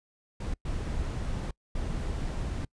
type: noise bursts at uneven times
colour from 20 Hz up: brown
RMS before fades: -32 dBFS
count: 3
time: 0.4-0.54 / 0.65-1.51 / 1.75-2.65 s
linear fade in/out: 5 ms
effects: noise-tail reverb RT60 0.1 s tail -25 dB re dry + resampled to 22050 Hz